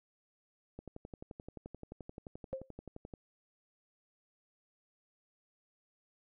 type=click train; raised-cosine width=2 ms; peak=-32 dBFS; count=28; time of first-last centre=0.79-3.138 s; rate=11.5 Hz
type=tone with exponential decay; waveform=sine; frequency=530 Hz; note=C5; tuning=22 cents sharp; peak=-32 dBFS; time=2.53-2.7 s; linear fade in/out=0 ms; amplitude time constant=35 ms
effects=none